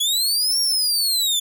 sawtooth linear two-way sweep, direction up then down, 3322 to 5588 to 3447 Hz, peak -15 dBFS, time 0-1.4 s, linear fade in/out 10 ms, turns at 0.6 s, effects none

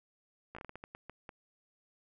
slowing click train, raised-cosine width 0.5 ms, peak -30 dBFS, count 11, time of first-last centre 0.55-1.292 s, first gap 15 ms, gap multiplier 1.33, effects none

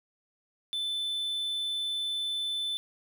triangle tone, 3520 Hz, A7, in tune, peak -28 dBFS, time 0.73-2.77 s, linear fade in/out 0 ms, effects 11-bit

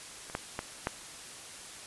clicks, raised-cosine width 0.5 ms, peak -29 / -16 / -18 / -14 dBFS, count 4, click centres 0.299 / 0.351 / 0.591 / 0.871 s, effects white hiss -46 dBFS RMS until 1.86 s + resampled to 24000 Hz

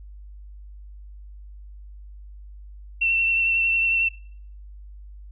sine tone with vibrato, 2700 Hz, E7, 41 cents sharp, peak -18 dBFS, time 3.01-4.09 s, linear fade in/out 10 ms, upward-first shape triangle, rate 11 Hz, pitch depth 22 cents each way, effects noise-tail reverb RT60 0.6 s tail -25 dB re dry + added 50 Hz sine -39 dBFS peak until 5.31 s

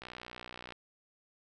click train, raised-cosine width 0.3 ms, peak -28 dBFS, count 44, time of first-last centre 0.02-0.723 s, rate 61.2 Hz, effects none

